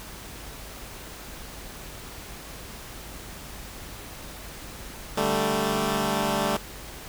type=chord; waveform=10% pulse; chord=D suspended fourth; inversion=none; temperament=equal; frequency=146.83 / 196 / 220 Hz; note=D3 / G3 / A3; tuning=0 / 0 / 0 cents; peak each=-23 / -19 / -18 dBFS; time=5.17-6.57 s; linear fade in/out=5 ms; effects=added 50 Hz sine -46 dBFS peak until 7.08 s + pink hiss -41 dBFS RMS until 7.08 s